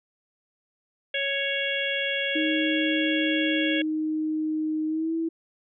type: harmonic tone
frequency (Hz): 554.4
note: C#5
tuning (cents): 0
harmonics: 1 / 3 / 4 / 5 / 6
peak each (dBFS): -31 / -31 / -31 / -31 / -31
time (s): 1.14-3.82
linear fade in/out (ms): 5
type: tone with pitch glide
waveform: sine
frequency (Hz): 311.1 to 327.3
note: D#4 to E4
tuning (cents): 0 to -12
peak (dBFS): -24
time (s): 2.35-5.29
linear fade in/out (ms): 10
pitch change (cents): +88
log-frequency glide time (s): 4.87-5.14
effects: none